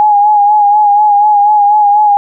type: tone with vibrato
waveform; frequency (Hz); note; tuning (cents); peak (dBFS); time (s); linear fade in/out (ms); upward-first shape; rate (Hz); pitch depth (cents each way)
sine; 830; G#5; -1; -4; 0-2.17; 0; sine; 4.1; 40
effects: none